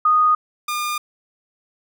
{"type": "tone pair in turn", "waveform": ["sine", "sawtooth"], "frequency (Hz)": [1238, 1209.7], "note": ["D#6", "D#6"], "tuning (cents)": [-9, -49], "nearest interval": "unison", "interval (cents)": 40, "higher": "first", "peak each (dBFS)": [-12, -18], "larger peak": "first", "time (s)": [[0.05, 0.35], [0.68, 0.98]], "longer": "neither", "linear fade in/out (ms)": 5, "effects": []}